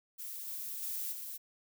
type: noise with level steps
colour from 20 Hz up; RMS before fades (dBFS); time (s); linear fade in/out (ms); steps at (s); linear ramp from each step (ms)
violet; -43 / -41 / -38 / -43; 0.18-1.38; 20; 0.47 / 0.82 / 1.12; 10
effects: none